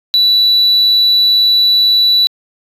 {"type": "tone", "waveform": "sine", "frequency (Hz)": 3951, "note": "B7", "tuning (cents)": 0, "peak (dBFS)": -5, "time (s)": [0.14, 2.27], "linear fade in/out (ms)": 0, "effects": ["tanh soft clip ceiling -5 dBFS"]}